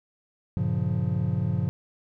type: chord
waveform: triangle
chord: G half-diminished seventh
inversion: none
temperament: just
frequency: 98 / 117.6 / 141.12 / 176.4 Hz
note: G2 / Bb2 / Db3 / F3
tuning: 0 / +16 / +31 / +18 cents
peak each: -27 dBFS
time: 0.57-1.69 s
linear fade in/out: 0 ms
effects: none